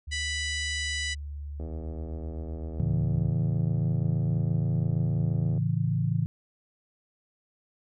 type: tone with pitch glide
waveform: sine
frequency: 73.42 to 72.37 Hz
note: D2 to D2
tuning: 0 to -25 cents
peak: -34 dBFS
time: 0.07-3.32 s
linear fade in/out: 10 ms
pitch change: -25 cents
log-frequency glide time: 0.61-0.95 s
type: harmonic tone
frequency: 987.8 Hz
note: B5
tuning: in tune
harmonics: 2 / 3 / 4 / 5 / 6 / 7 / 8 / 9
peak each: -32 / -36 / -38 / -40 / -42 / -43 / -44 / -45 dBFS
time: 0.11-1.15 s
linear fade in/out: 20 ms
type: click train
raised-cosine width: 2 ms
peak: -27 dBFS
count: 320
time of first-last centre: 1.6-5.578 s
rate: 80.2 Hz
type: chord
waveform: sine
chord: A major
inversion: none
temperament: equal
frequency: 110 / 138.59 / 164.81 Hz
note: A2 / C#3 / E3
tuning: 0 / 0 / 0 cents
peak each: -28 dBFS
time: 2.8-6.26 s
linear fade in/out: 0 ms
effects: none